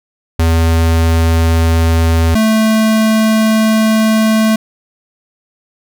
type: tone pair in turn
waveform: square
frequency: 82.2 / 219.4 Hz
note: E2 / A3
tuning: -4 / -5 cents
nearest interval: octave + perfect fourth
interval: 1699 cents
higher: second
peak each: -9 dBFS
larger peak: neither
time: 0.39-2.35 / 2.35-4.56 s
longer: second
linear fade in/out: 5 ms
effects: none